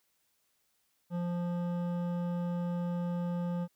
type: tone with hard clipping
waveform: sine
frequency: 174.61 Hz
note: F3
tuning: in tune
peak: -33 dBFS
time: 1.1-3.68 s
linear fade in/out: 50 ms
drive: 12 dB
effects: white hiss -75 dBFS RMS until 3.75 s